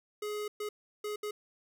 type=tone bursts at uneven times; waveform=square; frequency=419.4 Hz; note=G#4; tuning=17 cents sharp; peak=-35 dBFS; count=4; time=0.22-0.48 / 0.6-0.69 / 1.04-1.16 / 1.23-1.31 s; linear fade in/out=5 ms; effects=none